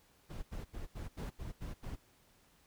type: noise bursts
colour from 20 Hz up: brown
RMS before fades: -42 dBFS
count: 8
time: 0.29-1.963 s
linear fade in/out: 20 ms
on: 140 ms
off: 79 ms
effects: pink hiss -68 dBFS RMS until 2.66 s